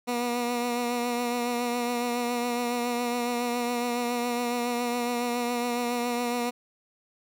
15% pulse tone with vibrato, 241.4 Hz, B3, 39 cents flat, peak -20 dBFS, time 0.07-6.51 s, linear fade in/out 20 ms, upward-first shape triangle, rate 7.2 Hz, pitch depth 32 cents each way, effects none

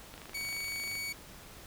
click train, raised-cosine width 0.3 ms, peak -31 dBFS, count 22, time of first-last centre 0.14-0.954 s, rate 25.8 Hz
sawtooth tone, 2250 Hz, C#7, 25 cents sharp, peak -32 dBFS, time 0.34-1.13 s, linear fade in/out 10 ms
effects pink hiss -51 dBFS RMS until 1.66 s

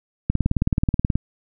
click train, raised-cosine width 5 ms, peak -6 dBFS, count 17, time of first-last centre 0.3-1.156 s, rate 18.7 Hz, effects none

